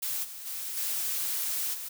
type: noise with level steps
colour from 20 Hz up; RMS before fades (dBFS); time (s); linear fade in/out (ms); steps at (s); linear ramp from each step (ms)
blue; -32 / -42 / -36 / -31 / -38; 0.02-1.89; 10; 0.23 / 0.45 / 0.76 / 1.73; 20
effects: none